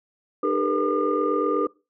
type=tone cluster; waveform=sine; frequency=303 / 399 / 447.3 / 486.9 / 1207 Hz; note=D#4 / G4 / A4 / B4 / D6; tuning=-46 / +31 / +28 / -25 / +47 cents; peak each=-26 dBFS; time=0.43-1.67 s; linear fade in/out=5 ms; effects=noise-tail reverb RT60 0.3 s tail -23 dB re dry + tanh soft clip ceiling -11 dBFS